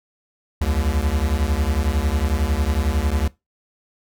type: beating tone pair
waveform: square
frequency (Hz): 67.2 / 78.2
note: C2 / D#2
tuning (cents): +47 / +9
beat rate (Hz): 11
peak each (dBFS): -22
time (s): 0.61-3.28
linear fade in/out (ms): 5
effects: noise-tail reverb RT60 0.2 s tail -20 dB re dry